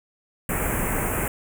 pink band-stop noise, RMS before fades -25 dBFS, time 0.49-1.28 s, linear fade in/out 2 ms, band 2500 to 7600 Hz, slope 48 dB/octave, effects none

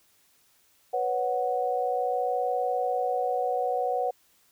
sine chord, B suspended second, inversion none, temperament equal, 493.9 / 554.4 / 740 Hz, B4 / C#5 / F#5, 0 / 0 / 0 cents, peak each -29 / -32 / -27 dBFS, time 0.93-4.11 s, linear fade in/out 10 ms, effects white hiss -64 dBFS RMS until 4.51 s

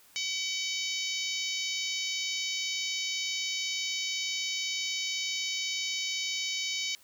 harmonic tone, 758 Hz, F#5, 42 cents sharp, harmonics 3 / 4 / 5 / 6 / 7 / 8 / 9, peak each -36 / -37 / -38 / -39 / -39 / -40 / -41 dBFS, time 0.16-6.95 s, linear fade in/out 0 ms, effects white hiss -59 dBFS RMS until 7.03 s

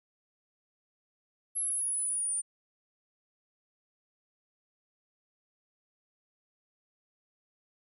sine exponential sweep, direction down, 11175 to 9150 Hz, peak -29 dBFS, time 1.55-2.42 s, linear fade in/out 20 ms, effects none

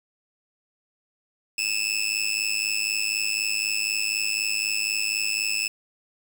20% pulse tone with amplitude modulation, 2619 Hz, E7, 12 cents flat, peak -15 dBFS, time 1.58-5.68 s, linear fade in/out 5 ms, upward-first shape sine, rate 104 Hz, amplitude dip 95%, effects 7-bit

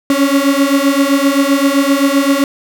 35% pulse beating tone pair, 274.2 / 281.9 Hz, C#4 / C#4, -19 / +29 cents, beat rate 7.7 Hz, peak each -11 dBFS, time 0.1-2.44 s, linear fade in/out 2 ms, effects none

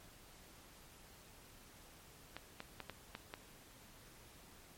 clicks, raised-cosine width 0.3 ms, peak -28 dBFS, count 6, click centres 2.366 / 2.604 / 2.803 / 2.897 / 3.151 / 3.339 s, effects pink hiss -60 dBFS RMS until 4.77 s + MP3 64 kbps

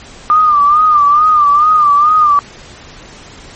sine tone with vibrato, 1200 Hz, D6, 37 cents sharp, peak -5 dBFS, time 0.3-2.39 s, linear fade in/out 0 ms, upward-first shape sine, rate 2.3 Hz, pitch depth 75 cents each way, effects pink hiss -35 dBFS RMS until 3.55 s + MP3 32 kbps

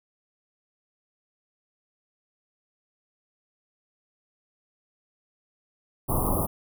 pink band-stop noise, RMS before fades -25 dBFS, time 6.08-6.47 s, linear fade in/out 20 ms, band 1200 to 9600 Hz, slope 96 dB/octave, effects none

